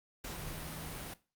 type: tone in noise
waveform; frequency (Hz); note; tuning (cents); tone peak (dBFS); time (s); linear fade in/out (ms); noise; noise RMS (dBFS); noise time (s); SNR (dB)
sine; 157.8; D#3; +25; -47; 0.36-0.93; 5; pink; -43; 0.24-1.14; -7
effects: noise-tail reverb RT60 0.3 s tail -17 dB re dry + Opus 48 kbps